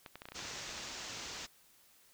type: clicks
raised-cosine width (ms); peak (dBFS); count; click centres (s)
0.3; -30; 12; 0.062 / 0.156 / 0.219 / 0.255 / 0.287 / 0.32 / 0.392 / 0.452 / 0.513 / 0.556 / 0.692 / 0.778
type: low-pass noise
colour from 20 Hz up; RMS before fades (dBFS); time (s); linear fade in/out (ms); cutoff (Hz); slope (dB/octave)
white; -45; 0.34-1.47; 20; 7000; 48
effects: white hiss -65 dBFS RMS until 2.13 s